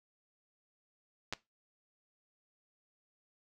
clicks, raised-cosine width 0.2 ms, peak -19 dBFS, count 2, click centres 1.326 / 1.335 s, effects noise-tail reverb RT60 0.2 s tail -19 dB re dry

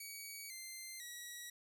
10% pulse tone with pitch steps, 2260 / 2084 / 1922.5 Hz, C#7 / C7 / B6, +33 / -7 / -47 cents, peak -38 dBFS, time 0-1.5 s, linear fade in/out 5 ms, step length 500 ms, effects none

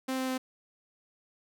sawtooth tone with pitch steps, 261.6 / 260.1 / 258.6 Hz, C4 / C4 / C4, 0 / -10 / -20 cents, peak -26 dBFS, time 0.08-0.38 s, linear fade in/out 10 ms, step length 100 ms, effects none

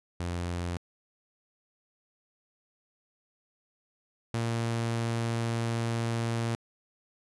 sawtooth tone pair in turn, 87.31 / 115.71 Hz, F2 / A#2, 0 / -12 cents, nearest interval perfect fourth, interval 488 cents, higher second, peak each -27 / -24 dBFS, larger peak second, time 0.2-0.77 / 4.34-6.55 s, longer second, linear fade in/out 0 ms, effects resampled to 24000 Hz

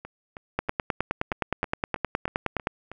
two click trains, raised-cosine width 0.5 ms, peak -23 / -9 dBFS, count 10 / 21, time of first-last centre 0.05-2.916 / 0.59-2.671 s, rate 3.14 / 9.61 Hz, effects none

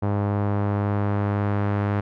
sawtooth tone with low-pass filter sweep, 101.9 Hz, G#2, 32 cents flat, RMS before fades -23 dBFS, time 0.02-2.01 s, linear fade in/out 10 ms, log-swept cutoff 990 to 1600 Hz, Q 1.1, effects none

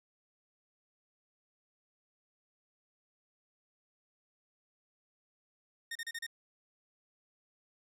sawtooth tone bursts, 1839 Hz, A#6, 24 cents flat, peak -34 dBFS, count 5, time 5.91-6.266 s, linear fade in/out 5 ms, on 44 ms, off 34 ms, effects low-pass 12000 Hz 12 dB/octave

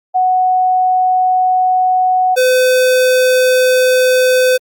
sine / square tone pair in turn, 740 / 508.5 Hz, F#5 / C5, 0 / -50 cents, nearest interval tritone, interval 650 cents, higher first, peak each -9 dBFS, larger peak neither, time 0.14-2.36 / 2.36-4.58 s, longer neither, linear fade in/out 20 ms, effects Opus 48 kbps

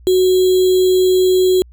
sine tone with sample-and-hold, 370 Hz, F#4, in tune, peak -9 dBFS, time 0.07-1.62 s, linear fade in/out 0 ms, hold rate 3675 Hz, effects added 60 Hz sine -39 dBFS peak until 1.72 s

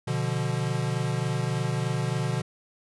square chord, B diminished, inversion none, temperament equal, 123.47 / 146.83 / 174.61 Hz, B2 / D3 / F3, 0 / 0 / 0 cents, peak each -29 / -30 / -34 dBFS, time 0.07-2.42 s, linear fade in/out 10 ms, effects resampled to 24000 Hz

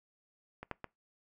clicks, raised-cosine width 0.5 ms, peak -28 / -21 / -25 dBFS, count 3, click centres 0.63 / 0.713 / 0.843 s, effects noise-tail reverb RT60 0.2 s tail -23 dB re dry

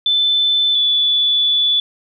sine tone pair in turn, 3520 / 3458 Hz, A7 / A7, 0 / -31 cents, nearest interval unison, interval 31 cents, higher first, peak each -12 dBFS, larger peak neither, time 0.06-0.75 / 0.75-1.8 s, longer second, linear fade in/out 2 ms, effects none

